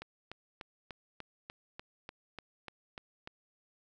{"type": "click train", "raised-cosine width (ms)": 0.3, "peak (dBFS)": -27, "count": 12, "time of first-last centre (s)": [0.02, 3.274], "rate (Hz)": 3.38, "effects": []}